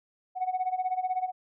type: tone with tremolo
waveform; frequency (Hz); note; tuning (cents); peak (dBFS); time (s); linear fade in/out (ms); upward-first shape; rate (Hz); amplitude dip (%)
sine; 741; F#5; +2; -22; 0.35-1.32; 50; sine; 16; 85
effects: tanh soft clip ceiling -22 dBFS